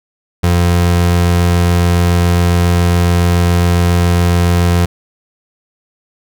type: tone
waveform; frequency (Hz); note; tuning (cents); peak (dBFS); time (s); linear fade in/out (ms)
30% pulse; 87.2; F2; -2; -6; 0.43-4.86; 10
effects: none